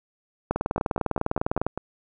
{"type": "two click trains", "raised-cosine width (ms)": 1, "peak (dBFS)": [-14, -9], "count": [6, 24], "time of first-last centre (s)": [[0.78, 1.776], [0.51, 1.666]], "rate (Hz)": [5.02, 19.9], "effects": []}